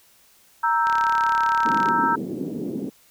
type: chord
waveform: sine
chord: E diminished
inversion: second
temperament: equal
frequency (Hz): 932.3 / 1318.5 / 1568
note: Bb5 / E6 / G6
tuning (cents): 0 / 0 / 0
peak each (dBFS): -20 / -22 / -26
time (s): 0.63-2.16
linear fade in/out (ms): 10
type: click train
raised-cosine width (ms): 0.2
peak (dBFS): -15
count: 37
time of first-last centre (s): 0.87-1.887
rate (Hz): 35.4
type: band-pass noise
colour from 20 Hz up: pink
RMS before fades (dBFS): -29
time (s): 1.65-2.9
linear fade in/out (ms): 10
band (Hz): 210 to 350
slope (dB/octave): 24
effects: white hiss -56 dBFS RMS until 3.1 s